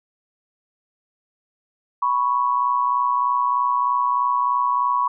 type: tone pair together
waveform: sine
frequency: 985.5 / 1108.7 Hz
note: B5 / C#6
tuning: -4 / 0 cents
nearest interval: major second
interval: 204 cents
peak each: -20 dBFS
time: 2.02-5.08 s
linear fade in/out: 5 ms
effects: none